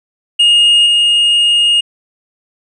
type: tone with level steps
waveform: triangle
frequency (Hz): 2851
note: F7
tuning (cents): +35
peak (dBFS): -4 / -6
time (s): 0.39-1.81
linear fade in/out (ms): 10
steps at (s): 0.86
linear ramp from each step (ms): 2
effects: resampled to 22050 Hz